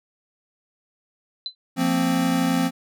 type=tone with exponential decay; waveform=sine; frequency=4035 Hz; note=B7; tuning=36 cents sharp; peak=-22 dBFS; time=1.46-1.55 s; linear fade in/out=1 ms; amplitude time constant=18 ms
type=chord; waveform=square; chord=F suspended fourth; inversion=none; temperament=equal with one note detuned; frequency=174.61 / 229.7 / 261.6 Hz; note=F3 / Bb3 / C4; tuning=0 / -25 / 0 cents; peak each=-25 / -27 / -22 dBFS; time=1.76-2.71 s; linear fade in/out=50 ms
effects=none